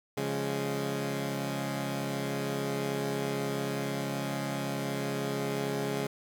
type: chord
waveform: 15% pulse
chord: Db major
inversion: none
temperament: equal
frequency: 138.59 / 174.61 / 207.7 Hz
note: Db3 / F3 / Ab3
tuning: 0 / 0 / 0 cents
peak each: -27 / -33 / -29 dBFS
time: 0.17-6.07 s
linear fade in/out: 5 ms
effects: none